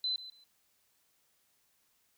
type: tone with echo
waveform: sine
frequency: 4035 Hz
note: B7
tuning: 36 cents sharp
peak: -30 dBFS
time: 0.04-0.16 s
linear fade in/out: 2 ms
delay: 140 ms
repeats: 2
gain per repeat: -14 dB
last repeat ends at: 0.44 s
effects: white hiss -73 dBFS RMS until 2.17 s